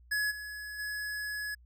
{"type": "tone with level steps", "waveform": "square", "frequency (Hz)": 1691, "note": "G#6", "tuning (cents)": 31, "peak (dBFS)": [-29, -40, -35], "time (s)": [0.11, 1.55], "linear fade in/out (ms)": 10, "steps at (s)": [0.3, 0.78], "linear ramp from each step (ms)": 20, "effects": ["added 60 Hz sine -55 dBFS peak until 1.65 s"]}